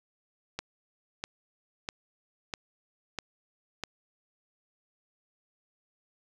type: click train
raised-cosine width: 0.2 ms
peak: -16 dBFS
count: 6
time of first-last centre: 0.59-3.837 s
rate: 1.54 Hz
effects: none